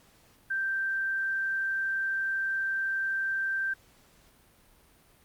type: tone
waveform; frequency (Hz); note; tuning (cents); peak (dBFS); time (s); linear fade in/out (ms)
sine; 1568; G6; 0; -27; 0.5-3.74; 10
effects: pink hiss -61 dBFS RMS until 5.24 s + Opus 48 kbps